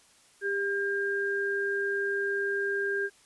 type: tone pair together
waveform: sine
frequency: 398.1 / 1604.4 Hz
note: G4 / G6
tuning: +27 / +40 cents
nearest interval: 2 octaves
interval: 2413 cents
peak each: -30 / -29 dBFS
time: 0.41-3.1 s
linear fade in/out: 50 ms
effects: white hiss -60 dBFS RMS until 3.25 s + resampled to 24000 Hz